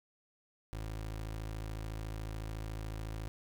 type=tone; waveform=25% pulse; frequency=53.9 Hz; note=A1; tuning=35 cents flat; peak=-35 dBFS; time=0.73-3.28 s; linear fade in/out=0 ms; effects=12-bit